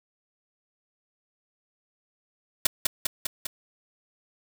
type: noise with echo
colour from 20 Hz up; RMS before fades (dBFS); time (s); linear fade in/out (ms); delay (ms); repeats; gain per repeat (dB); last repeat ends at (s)
white; -19; 2.65-2.67; 5; 200; 4; -3; 3.47
effects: none